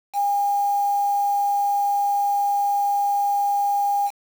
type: tone with quantisation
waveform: sine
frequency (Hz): 809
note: G#5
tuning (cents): -46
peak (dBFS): -18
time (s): 0.13-4.11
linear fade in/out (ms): 50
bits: 6
effects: none